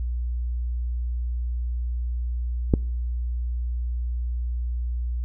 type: click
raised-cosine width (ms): 3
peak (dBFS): -4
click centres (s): 2.738
effects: noise-tail reverb RT60 0.6 s tail -26 dB re dry + added 60 Hz sine -24 dBFS peak until 5.24 s